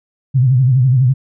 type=tone with vibrato; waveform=sine; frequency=128.5 Hz; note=C3; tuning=31 cents flat; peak=-8 dBFS; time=0.34-1.14 s; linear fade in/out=20 ms; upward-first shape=sine; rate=12 Hz; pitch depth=110 cents each way; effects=none